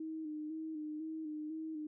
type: tone with vibrato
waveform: sine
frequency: 311.1 Hz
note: D#4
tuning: in tune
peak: -39 dBFS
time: 0-1.87 s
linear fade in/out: 5 ms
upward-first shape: square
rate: 2 Hz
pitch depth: 36 cents each way
effects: none